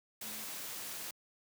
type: tone in noise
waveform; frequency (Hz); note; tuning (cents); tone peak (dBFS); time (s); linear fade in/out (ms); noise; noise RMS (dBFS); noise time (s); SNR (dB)
sine; 215.3; A3; -37; -54; 0.23-0.44; 5; white; -43; 0.21-1.11; -14
effects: high-pass 100 Hz 12 dB/octave